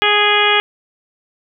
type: harmonic tone with a mistuned harmonic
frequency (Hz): 415.3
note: G#4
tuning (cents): 0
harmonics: 1 / 2 / 3 / 4 / 5 / 6 / 7 / 8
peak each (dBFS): -19 / -19 / -19 / -19 / -19 / -19 / -19 / -19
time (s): 0.02-0.6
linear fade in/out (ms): 0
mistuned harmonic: 6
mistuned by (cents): -21
effects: none